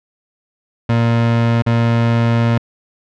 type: tone with dropouts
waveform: 30% pulse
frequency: 116.54 Hz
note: A#2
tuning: in tune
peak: -9 dBFS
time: 0.89-2.58 s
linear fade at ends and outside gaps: 5 ms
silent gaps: 1.622-1.663 s
effects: low-pass 3000 Hz 12 dB/octave